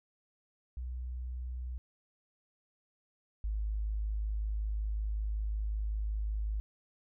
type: tone pair in turn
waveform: sine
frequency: 61.9 / 52.68 Hz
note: B1 / G#1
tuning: +5 / +25 cents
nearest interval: minor third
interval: 280 cents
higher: first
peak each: -36 / -31 dBFS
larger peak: second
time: 0.77-1.78 / 3.44-6.6 s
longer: second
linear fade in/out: 0 ms
effects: none